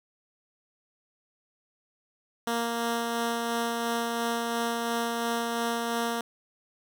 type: tone with tremolo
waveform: 10% pulse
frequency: 233.1 Hz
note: A#3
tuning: in tune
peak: -18 dBFS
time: 2.47-6.21 s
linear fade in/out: 2 ms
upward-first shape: sine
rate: 2.9 Hz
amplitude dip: 25%
effects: none